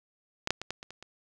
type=clicks; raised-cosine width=0.2 ms; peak=-12 / -7 / -19 / -16 / -25 / -27 / -28 dBFS; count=7; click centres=0.474 / 0.506 / 0.616 / 0.706 / 0.829 / 0.906 / 1.026 s; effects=none